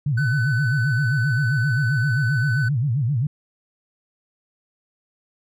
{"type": "tone with vibrato", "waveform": "sine", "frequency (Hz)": 129.8, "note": "C3", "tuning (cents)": -13, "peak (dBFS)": -18, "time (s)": [0.06, 3.27], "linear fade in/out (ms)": 5, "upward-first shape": "sine", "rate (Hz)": 7.6, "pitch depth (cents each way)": 260}
{"type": "tone", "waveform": "triangle", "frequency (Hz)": 1505, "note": "F#6", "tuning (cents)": 29, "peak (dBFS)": -22, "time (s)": [0.17, 2.69], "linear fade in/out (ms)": 10}
{"effects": []}